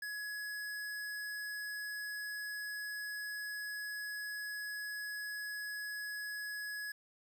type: tone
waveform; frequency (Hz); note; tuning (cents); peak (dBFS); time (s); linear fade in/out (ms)
square; 1683; G#6; +23; -40; 0.02-6.92; 5
effects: 11-bit